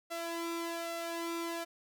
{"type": "tone with flanger", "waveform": "sawtooth", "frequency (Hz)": 336, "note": "E4", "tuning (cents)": 33, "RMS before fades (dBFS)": -38, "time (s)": [0.1, 1.65], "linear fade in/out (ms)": 20, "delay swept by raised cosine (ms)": [1.5, 2.14], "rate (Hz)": 1.2, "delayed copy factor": 0.65, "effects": []}